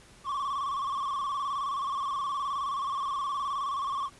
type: tone with vibrato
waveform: triangle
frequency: 1108.7 Hz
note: C#6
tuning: in tune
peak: -27 dBFS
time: 0.24-4.1 s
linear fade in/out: 50 ms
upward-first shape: square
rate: 19 Hz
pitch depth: 64 cents each way
effects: pink hiss -55 dBFS RMS until 4.19 s + resampled to 24000 Hz